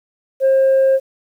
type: tone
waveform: sine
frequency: 534 Hz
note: C5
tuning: 35 cents sharp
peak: -8 dBFS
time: 0.4-1 s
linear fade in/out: 50 ms
effects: tanh soft clip ceiling -8 dBFS + 8-bit